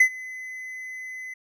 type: tone with ADSR envelope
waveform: triangle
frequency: 2027 Hz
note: B6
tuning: 45 cents sharp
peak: -9 dBFS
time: 0-1.34 s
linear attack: 6 ms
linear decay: 80 ms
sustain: -23 dB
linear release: 7 ms
effects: none